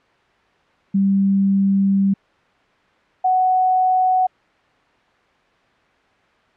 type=tone pair in turn; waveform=sine; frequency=196 / 743 Hz; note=G3 / F#5; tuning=0 / +7 cents; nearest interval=octave + major seventh; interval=2307 cents; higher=second; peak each=-13 dBFS; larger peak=neither; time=0.94-2.14 / 3.24-4.27 s; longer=first; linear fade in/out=10 ms; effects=white hiss -56 dBFS RMS until 6.56 s + low-pass 2000 Hz 12 dB/octave